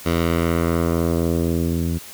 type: tone with low-pass filter sweep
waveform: 10% pulse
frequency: 83.9 Hz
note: E2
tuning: 31 cents sharp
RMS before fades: -20 dBFS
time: 0.05-1.99 s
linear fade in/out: 20 ms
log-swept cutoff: 4900 to 190 Hz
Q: 0.85
effects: white hiss -39 dBFS RMS until 2.13 s